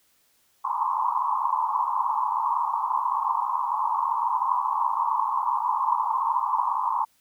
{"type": "band-pass noise", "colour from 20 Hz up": "white", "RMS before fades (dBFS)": -25, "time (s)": [0.64, 7.05], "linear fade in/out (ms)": 10, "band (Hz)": [870, 1100], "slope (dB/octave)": 96, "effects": ["white hiss -65 dBFS RMS until 7.2 s"]}